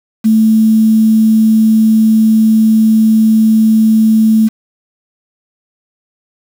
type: tone with quantisation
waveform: sine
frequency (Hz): 220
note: A3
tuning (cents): 0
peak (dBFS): -5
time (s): 0.24-4.49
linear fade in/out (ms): 20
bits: 5
effects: none